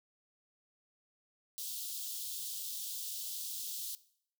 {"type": "high-pass noise", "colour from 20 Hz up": "white", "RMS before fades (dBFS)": -41, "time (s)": [1.58, 3.95], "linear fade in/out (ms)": 0, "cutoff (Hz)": 3200, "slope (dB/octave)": 48, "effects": ["noise-tail reverb RT60 0.6 s tail -18 dB re dry"]}